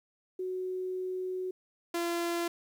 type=tone pair in turn; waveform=sine / sawtooth; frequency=370 / 342 Hz; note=F#4 / F4; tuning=0 / -36 cents; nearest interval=minor second; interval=136 cents; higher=first; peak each=-32 / -26 dBFS; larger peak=second; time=0.39-1.51 / 1.94-2.48 s; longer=first; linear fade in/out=5 ms; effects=11-bit